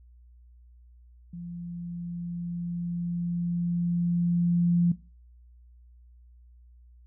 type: tone with level ramp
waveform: sine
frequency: 173 Hz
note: F3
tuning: 16 cents flat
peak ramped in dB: -36 to -19 dBFS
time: 1.33-4.92 s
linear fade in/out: 5 ms
effects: noise-tail reverb RT60 0.3 s tail -17 dB re dry + added 60 Hz sine -51 dBFS peak until 7.06 s